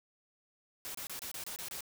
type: noise bursts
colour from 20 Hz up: white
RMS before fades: -42 dBFS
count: 8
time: 0.85-1.807 s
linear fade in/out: 0 ms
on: 96 ms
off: 27 ms
effects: none